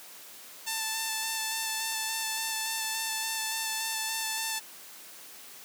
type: tone with vibrato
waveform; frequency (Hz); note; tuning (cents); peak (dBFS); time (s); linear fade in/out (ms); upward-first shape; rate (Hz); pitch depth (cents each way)
5% pulse; 886; A5; +12; -18; 0.66-4.6; 20; square; 3.5; 11
effects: white hiss -48 dBFS RMS until 5.64 s + high-pass 200 Hz 12 dB/octave